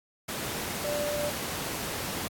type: tone in noise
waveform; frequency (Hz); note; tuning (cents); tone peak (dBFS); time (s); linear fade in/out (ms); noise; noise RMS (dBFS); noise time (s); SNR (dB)
sine; 587.3; D5; 0; -29; 0.84-1.3; 10; pink; -33; 0.28-2.28; +1
effects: high-pass 100 Hz 12 dB/octave + AAC 64 kbps